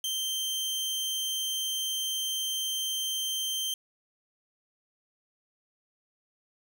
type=tone; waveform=sawtooth; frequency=3136 Hz; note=G7; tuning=in tune; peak=-26 dBFS; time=0.04-3.74 s; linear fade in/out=2 ms; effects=none